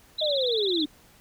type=tone with vibrato; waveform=sine; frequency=3704 Hz; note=A#7; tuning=12 cents flat; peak=-26 dBFS; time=0.18-0.85 s; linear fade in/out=10 ms; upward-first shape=triangle; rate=18 Hz; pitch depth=200 cents each way
type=linear sweep; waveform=sine; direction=down; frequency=630 to 287.8 Hz; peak=-24 dBFS; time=0.21-0.86 s; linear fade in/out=10 ms
effects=pink hiss -56 dBFS RMS until 1.2 s